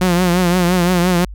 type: tone with vibrato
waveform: sawtooth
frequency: 178.2 Hz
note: F3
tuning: 35 cents sharp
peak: -8 dBFS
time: 0.01-1.25 s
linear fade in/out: 5 ms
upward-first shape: triangle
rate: 5.8 Hz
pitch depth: 80 cents each way
effects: added 50 Hz sine -28 dBFS peak until 1.34 s